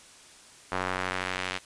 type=tone with band-pass filter sweep; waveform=square; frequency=46.25 Hz; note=F#1; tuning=in tune; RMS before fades=-32 dBFS; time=0.71-1.59 s; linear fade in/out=20 ms; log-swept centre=1200 to 2700 Hz; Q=1.1; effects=white hiss -52 dBFS RMS until 1.65 s + resampled to 22050 Hz